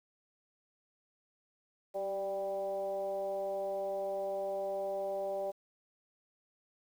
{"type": "tone with frequency modulation", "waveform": "sine", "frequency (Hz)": 587.3, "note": "D5", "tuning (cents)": 0, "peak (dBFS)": -33, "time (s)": [1.94, 5.52], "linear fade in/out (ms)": 20, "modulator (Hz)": 199, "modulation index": 0.79, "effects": ["10-bit"]}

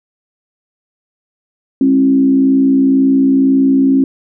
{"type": "tone with frequency modulation", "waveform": "sine", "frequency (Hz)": 269.3, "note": "C#4", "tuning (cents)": -50, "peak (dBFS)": -7, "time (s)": [1.81, 4.04], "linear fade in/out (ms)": 2, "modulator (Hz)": 62, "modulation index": 0.54, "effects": []}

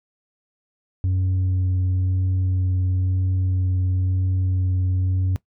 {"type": "tone with vibrato", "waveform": "sine", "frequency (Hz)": 92.5, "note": "F#2", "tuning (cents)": 0, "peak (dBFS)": -15, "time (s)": [1.04, 5.36], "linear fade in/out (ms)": 0, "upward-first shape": "sine", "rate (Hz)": 1, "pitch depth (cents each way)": 10, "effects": ["noise-tail reverb RT60 0.1 s tail -22 dB re dry", "tanh soft clip ceiling -17 dBFS"]}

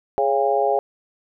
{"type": "harmonic tone with a mistuned harmonic", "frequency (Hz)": 138.4, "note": "C#3", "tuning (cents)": -2, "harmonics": [3, 4, 5, 6], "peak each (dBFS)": [-22, -22, -22, -22], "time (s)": [0.18, 0.79], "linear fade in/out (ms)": 0, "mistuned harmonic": 6, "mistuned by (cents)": -44, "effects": []}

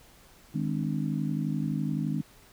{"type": "harmonic tone with a mistuned harmonic", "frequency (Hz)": 51.7, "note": "G#1", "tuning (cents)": -7, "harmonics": [3, 4, 5, 6], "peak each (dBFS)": [-30, -32, -34, -36], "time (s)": [0.54, 2.22], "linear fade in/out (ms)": 10, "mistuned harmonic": 6, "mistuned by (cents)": -75, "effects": ["pink hiss -56 dBFS RMS until 2.52 s"]}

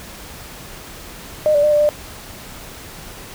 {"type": "tone with pitch steps", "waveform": "sine", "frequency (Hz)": [610, 582, 600, 592, 596], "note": ["D#5", "D5", "D5", "D5", "D5"], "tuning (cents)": [-34, -16, 37, 14, 25], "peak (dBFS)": -11, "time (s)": [1.46, 1.89], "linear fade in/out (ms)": 0, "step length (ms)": 86, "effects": ["pink hiss -36 dBFS RMS until 3.34 s"]}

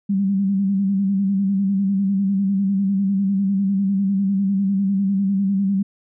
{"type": "tone with vibrato", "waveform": "sine", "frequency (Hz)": 196, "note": "G3", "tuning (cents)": 0, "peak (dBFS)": -16, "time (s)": [0.09, 5.83], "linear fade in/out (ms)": 10, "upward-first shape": "square", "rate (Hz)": 10, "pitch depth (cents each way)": 43, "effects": []}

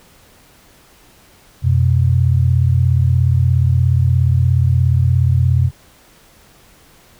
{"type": "tone pair together", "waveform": "sine", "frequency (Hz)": [89.2, 126.15], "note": ["F2", "B2"], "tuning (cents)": [37, 37], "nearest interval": "tritone", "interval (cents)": 600, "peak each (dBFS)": -13, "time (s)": [1.62, 5.71], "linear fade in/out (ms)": 50, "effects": ["pink hiss -48 dBFS RMS until 7.19 s"]}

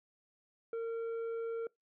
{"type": "tone with tanh clipping", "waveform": "triangle", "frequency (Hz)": 458, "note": "A#4", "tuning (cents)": -31, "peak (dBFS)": -36, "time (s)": [0.73, 1.67], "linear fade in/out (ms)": 2, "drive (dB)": 10, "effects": ["noise-tail reverb RT60 0.2 s tail -25 dB re dry"]}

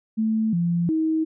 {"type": "tone with pitch steps", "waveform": "sine", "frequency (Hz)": [220.1, 171.6, 317.8], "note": ["A3", "F3", "D#4"], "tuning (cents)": [1, -30, 37], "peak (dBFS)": -19, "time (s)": [0.17, 1.25], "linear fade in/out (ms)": 20, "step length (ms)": 360, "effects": []}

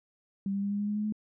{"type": "tone with pitch steps", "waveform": "sine", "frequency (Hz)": [196.5, 198.78, 201.1, 203.4, 205.8, 208.2, 210.6, 213.1], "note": ["G3", "G3", "G3", "G#3", "G#3", "G#3", "G#3", "G#3"], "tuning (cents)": [4, 24, 44, -36, -16, 5, 24, 45], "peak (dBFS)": -28, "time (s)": [0.46, 1.124], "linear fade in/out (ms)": 2, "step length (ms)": 83, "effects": []}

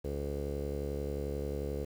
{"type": "tone with low-pass filter", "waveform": "sawtooth", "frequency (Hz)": 71.3, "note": "C#2", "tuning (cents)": 49, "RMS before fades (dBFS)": -36, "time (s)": [0.04, 1.85], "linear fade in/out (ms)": 10, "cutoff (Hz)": 470, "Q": 6.3, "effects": ["9-bit"]}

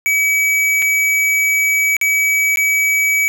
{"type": "tone with dropouts", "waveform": "square", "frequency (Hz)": 2280, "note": "C#7", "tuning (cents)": 48, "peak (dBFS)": -13, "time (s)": [0.06, 3.28], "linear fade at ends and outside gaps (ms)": 0, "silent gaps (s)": [[0.821, 0.824], [1.967, 2.013], [2.559, 2.572]], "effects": []}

